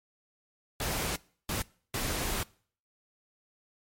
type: noise bursts at uneven times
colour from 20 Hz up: pink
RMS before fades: -32 dBFS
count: 3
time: 0.8-1.16 / 1.49-1.62 / 1.94-2.43 s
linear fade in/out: 2 ms
effects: noise-tail reverb RT60 0.5 s tail -23 dB re dry + MP3 64 kbps